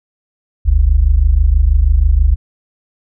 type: tone pair together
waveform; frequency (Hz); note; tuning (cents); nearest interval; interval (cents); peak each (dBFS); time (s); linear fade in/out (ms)
sine; 44.6 / 70.8; F1 / C#2; +37 / +37; minor sixth; 800; -10; 0.65-2.36; 20
effects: none